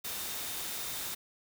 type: tone in noise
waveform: sine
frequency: 3656 Hz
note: A#7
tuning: 34 cents flat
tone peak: -48 dBFS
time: 0.04-1.15 s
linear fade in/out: 10 ms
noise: white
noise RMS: -38 dBFS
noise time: 0.04-1.15 s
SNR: -13 dB
effects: none